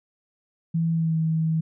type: tone with pitch glide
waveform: sine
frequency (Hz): 164.81 to 160.49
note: E3 to E3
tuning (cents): 0 to -46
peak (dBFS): -20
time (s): 0.74-1.61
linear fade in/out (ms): 10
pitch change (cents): -46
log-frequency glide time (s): 0.92-1.17
effects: none